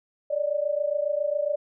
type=tone pair together; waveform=sine; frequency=573.7 / 601 Hz; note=D5 / D5; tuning=-41 / +40 cents; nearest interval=minor second; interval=81 cents; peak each=-26 dBFS; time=0.3-1.56 s; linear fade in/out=10 ms; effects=none